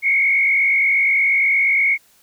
sine tone with frequency modulation, 2196 Hz, C#7, 17 cents flat, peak -13 dBFS, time 0.02-1.98 s, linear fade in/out 50 ms, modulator 48.4 Hz, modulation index 1.4, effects white hiss -55 dBFS RMS until 2.22 s

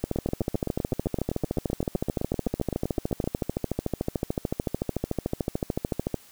two click trains, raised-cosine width 2 ms, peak -14 / -12 dBFS, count 25 / 84, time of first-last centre 0.16-3.241 / 0.04-6.143 s, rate 7.79 / 13.6 Hz, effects white hiss -53 dBFS RMS until 6.31 s

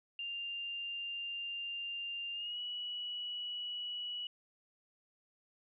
sine tone with pitch glide, 2794 to 2935 Hz, F7 to F#7, 0 to -15 cents, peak -38 dBFS, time 0.19-4.27 s, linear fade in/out 2 ms, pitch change +85 cents, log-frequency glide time 2.33-2.6 s, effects none

